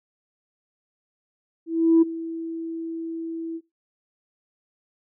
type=tone with ADSR envelope; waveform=sine; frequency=328.7 Hz; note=E4; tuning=5 cents flat; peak=-10 dBFS; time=1.66-3.61 s; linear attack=360 ms; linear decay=15 ms; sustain=-18 dB; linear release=52 ms; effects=noise-tail reverb RT60 0.2 s tail -18 dB re dry + tanh soft clip ceiling -9 dBFS